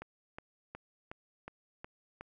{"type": "click train", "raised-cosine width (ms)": 0.5, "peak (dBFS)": -28, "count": 7, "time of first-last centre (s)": [0.02, 2.21], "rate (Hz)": 2.74, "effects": []}